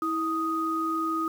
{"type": "tone pair together", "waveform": "sine", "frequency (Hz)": [324.5, 1246.6], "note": ["E4", "D#6"], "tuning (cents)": [-27, 3], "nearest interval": "octave + major seventh", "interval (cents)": 2330, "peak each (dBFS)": [-29, -27], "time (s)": [0.02, 1.28], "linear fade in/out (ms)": 2, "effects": ["8-bit"]}